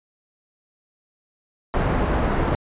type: low-pass noise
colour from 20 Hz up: pink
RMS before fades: -21 dBFS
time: 1.74-2.55 s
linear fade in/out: 0 ms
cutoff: 1300 Hz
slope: 12 dB/octave
effects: resampled to 8000 Hz